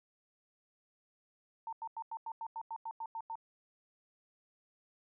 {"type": "tone bursts", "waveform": "sine", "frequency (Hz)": 905, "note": "A5", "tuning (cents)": 48, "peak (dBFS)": -38, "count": 12, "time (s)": [1.67, 3.355], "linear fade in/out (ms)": 2, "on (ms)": 57, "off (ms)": 91, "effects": []}